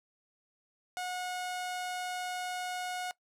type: tone with low-pass filter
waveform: sawtooth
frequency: 727 Hz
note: F#5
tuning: 31 cents flat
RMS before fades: -37 dBFS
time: 0.97-3.11 s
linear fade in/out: 0 ms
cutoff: 11000 Hz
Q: 0.84
effects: noise-tail reverb RT60 0.1 s tail -20 dB re dry